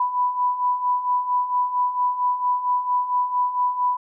sine beating tone pair, 987.8 / 992.2 Hz, B5 / B5, 0 / +8 cents, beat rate 4.4 Hz, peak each -26 / -20 dBFS, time 0-3.97 s, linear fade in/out 5 ms, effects none

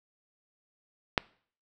click, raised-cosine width 0.3 ms, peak -6 dBFS, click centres 1.178 s, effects noise-tail reverb RT60 0.5 s tail -23 dB re dry

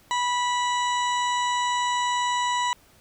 harmonic tone with a mistuned harmonic, 981 Hz, B5, 12 cents flat, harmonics 1 / 2 / 3 / 4 / 6 / 7 / 8, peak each -23 / -31 / -34 / -34 / -42 / -39 / -40 dBFS, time 0.11-2.73 s, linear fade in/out 0 ms, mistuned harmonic 7, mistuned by +30 cents, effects pink hiss -57 dBFS RMS until 3 s

